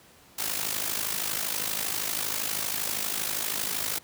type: noise with amplitude modulation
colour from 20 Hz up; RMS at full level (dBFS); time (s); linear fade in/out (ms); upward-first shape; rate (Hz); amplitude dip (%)
white; -27; 0.38-3.99; 10; sine; 52.6; 70
effects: pink hiss -55 dBFS RMS until 4.03 s + high-pass 80 Hz 12 dB/octave